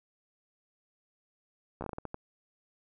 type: slowing click train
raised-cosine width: 1 ms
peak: -23 dBFS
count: 9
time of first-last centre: 1.81-2.144 s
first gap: 13 ms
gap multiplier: 1.32
effects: none